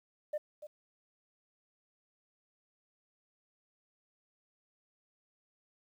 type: tone with echo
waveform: sine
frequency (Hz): 601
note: D5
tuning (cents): +40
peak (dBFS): -30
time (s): 0.33-0.38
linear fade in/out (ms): 10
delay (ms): 290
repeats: 1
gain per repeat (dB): -13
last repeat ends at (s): 0.67
effects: tanh soft clip ceiling -30 dBFS + 11-bit